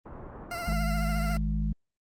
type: low-pass noise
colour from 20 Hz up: pink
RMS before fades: -43 dBFS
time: 0.05-0.74 s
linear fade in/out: 10 ms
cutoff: 1300 Hz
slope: 24 dB/octave
type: tone with vibrato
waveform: 20% pulse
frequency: 689 Hz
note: F5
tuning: 24 cents flat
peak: -28 dBFS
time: 0.51-1.37 s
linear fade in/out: 2 ms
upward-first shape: triangle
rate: 14 Hz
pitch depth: 57 cents each way
type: harmonic tone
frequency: 52.5 Hz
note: G#1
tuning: 19 cents sharp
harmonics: 1 / 3 / 4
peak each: -27 / -32 / -33 dBFS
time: 0.67-1.73 s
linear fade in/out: 10 ms
effects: Opus 24 kbps